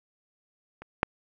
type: clicks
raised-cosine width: 0.5 ms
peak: -27 / -6 dBFS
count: 2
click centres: 0.82 / 1.031 s
effects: none